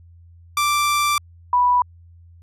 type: tone pair in turn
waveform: sawtooth / sine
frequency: 1174.7 / 984.7 Hz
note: D6 / B5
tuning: 0 / -5 cents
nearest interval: minor third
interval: 305 cents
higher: first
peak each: -13 dBFS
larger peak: neither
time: 0.57-1.18 / 1.53-1.82 s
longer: first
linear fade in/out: 2 ms
effects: added 85 Hz sine -44 dBFS peak until 2.42 s + resampled to 32000 Hz